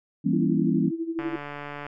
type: chord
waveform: sine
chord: E diminished seventh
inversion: none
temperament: equal with one note detuned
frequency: 164.81 / 196 / 238.1 / 277.2 Hz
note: E3 / G3 / Bb3 / Db4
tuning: 0 / 0 / +37 / 0 cents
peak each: -26 dBFS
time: 0.24-0.91 s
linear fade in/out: 20 ms
type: tone with tremolo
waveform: sine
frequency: 329.6 Hz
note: E4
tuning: in tune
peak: -24 dBFS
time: 0.33-1.36 s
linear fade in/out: 5 ms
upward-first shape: sine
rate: 12 Hz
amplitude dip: 75%
type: click train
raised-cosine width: 0.5 ms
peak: -21 dBFS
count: 99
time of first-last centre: 1.19-1.866 s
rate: 145 Hz
effects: none